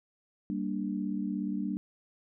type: chord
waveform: sine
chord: G minor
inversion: none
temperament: equal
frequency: 196 / 233.1 / 293.7 Hz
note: G3 / Bb3 / D4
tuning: 0 / 0 / 0 cents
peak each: -33 / -36 / -35 dBFS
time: 0.5-1.77 s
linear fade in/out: 0 ms
effects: none